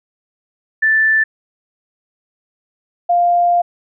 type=tone pair in turn; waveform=sine; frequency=1762 / 699.3 Hz; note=A6 / F5; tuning=+2 / +2 cents; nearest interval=octave + major third; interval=1600 cents; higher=first; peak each=-10 dBFS; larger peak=neither; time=0.82-1.24 / 3.09-3.62 s; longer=second; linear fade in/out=10 ms; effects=none